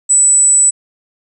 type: tone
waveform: sine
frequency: 7950 Hz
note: B8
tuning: 10 cents sharp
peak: -6 dBFS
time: 0.09-0.71 s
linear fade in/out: 20 ms
effects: none